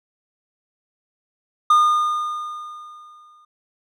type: tone with exponential decay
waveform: triangle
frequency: 1218 Hz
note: D#6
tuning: 37 cents flat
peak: -8 dBFS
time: 1.7-3.45 s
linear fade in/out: 5 ms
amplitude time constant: 380 ms
effects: none